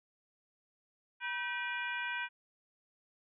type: harmonic tone with a mistuned harmonic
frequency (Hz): 482.8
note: B4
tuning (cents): -39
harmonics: 2 / 3 / 4 / 5 / 6 / 7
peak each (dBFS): -42 / -38 / -45 / -40 / -47 / -52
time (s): 1.2-2.29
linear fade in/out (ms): 50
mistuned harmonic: 3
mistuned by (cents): +110
effects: none